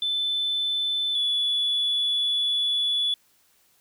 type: tone pair in turn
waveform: sine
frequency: 3520 / 3428 Hz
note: A7 / A7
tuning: 0 / -46 cents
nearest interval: unison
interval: 46 cents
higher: first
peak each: -22 / -20 dBFS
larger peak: second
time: 0.02-1.15 / 1.15-3.14 s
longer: second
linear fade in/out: 2 ms
effects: tanh soft clip ceiling -18 dBFS + white hiss -63 dBFS RMS until 3.8 s